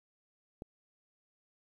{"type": "click", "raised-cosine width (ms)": 2, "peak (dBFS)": -29, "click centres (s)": 0.621, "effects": ["10-bit"]}